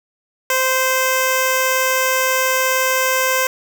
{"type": "tone with notch filter", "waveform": "5% pulse", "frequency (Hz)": 519, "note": "C5", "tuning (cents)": -14, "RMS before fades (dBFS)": -17, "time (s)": [0.5, 3.47], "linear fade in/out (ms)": 2, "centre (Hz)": 4100, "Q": 0.73, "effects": []}